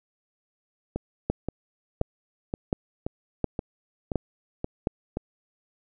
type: two click trains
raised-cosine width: 2 ms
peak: -10 / -15 dBFS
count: 6 / 9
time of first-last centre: 1.3-4.871 / 0.96-5.171 s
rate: 1.4 / 1.9 Hz
effects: none